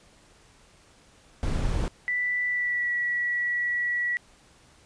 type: noise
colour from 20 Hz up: brown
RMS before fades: -26 dBFS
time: 1.43-1.88 s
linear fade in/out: 0 ms
type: tone with pitch glide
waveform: sine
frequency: 1975.5 to 1938.2 Hz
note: B6 to B6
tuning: 0 to -33 cents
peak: -24 dBFS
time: 2.08-4.17 s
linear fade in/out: 0 ms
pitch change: -33 cents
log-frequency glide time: 2.47-2.92 s
effects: pink hiss -57 dBFS RMS until 4.85 s + resampled to 22050 Hz